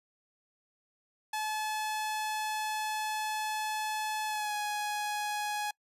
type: tone with pitch glide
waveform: sawtooth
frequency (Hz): 860 to 836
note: A5 to G#5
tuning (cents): -40 to +11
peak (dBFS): -28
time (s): 1.33-5.71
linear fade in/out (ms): 5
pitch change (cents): -49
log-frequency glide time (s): 4.27-4.54
effects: noise-tail reverb RT60 0.1 s tail -25 dB re dry + resampled to 32000 Hz